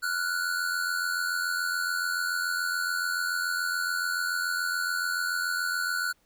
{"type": "tone pair together", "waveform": "square", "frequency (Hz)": [1393, 1480], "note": ["F6", "F#6"], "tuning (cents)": [-5, 0], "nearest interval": "minor second", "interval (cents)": 105, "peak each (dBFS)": [-33, -29], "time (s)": [0.02, 6.13], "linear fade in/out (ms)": 20, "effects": ["pink hiss -68 dBFS RMS until 6.25 s"]}